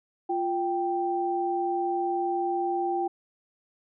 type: tone pair together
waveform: sine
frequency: 349.2 / 784 Hz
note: F4 / G5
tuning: 0 / 0 cents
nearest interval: octave + major second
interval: 1400 cents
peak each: -28 / -27 dBFS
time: 0.29-3.08 s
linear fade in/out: 10 ms
effects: none